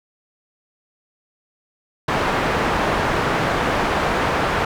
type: low-pass noise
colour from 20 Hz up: white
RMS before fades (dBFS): -20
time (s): 2.08-4.65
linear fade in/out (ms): 5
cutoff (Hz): 1300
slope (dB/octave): 12
effects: none